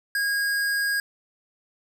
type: tone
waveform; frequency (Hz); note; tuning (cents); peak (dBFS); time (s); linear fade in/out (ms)
square; 1635; G#6; -28; -23; 0.15-1; 2
effects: none